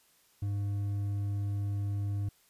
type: tone with hard clipping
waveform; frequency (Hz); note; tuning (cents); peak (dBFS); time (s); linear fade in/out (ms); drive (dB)
triangle; 100.9; G#2; -49; -31; 0.42-2.29; 5; 7
effects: white hiss -66 dBFS RMS until 2.49 s + resampled to 32000 Hz